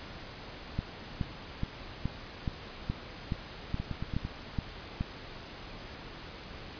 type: two click trains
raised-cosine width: 5 ms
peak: -22 / -18 dBFS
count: 5 / 11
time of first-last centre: 3.8-4.25 / 0.79-5.009 s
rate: 8.88 / 2.37 Hz
effects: pink hiss -45 dBFS RMS until 6.79 s + resampled to 11025 Hz